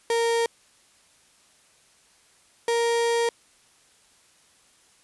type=tone pair in turn; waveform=35% pulse; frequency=463.5 / 467 Hz; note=A#4 / A#4; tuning=-10 / +3 cents; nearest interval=unison; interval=13 cents; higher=second; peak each=-19 dBFS; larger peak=neither; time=0.1-0.46 / 2.68-3.29 s; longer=second; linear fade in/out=2 ms; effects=white hiss -59 dBFS RMS until 5.03 s + resampled to 24000 Hz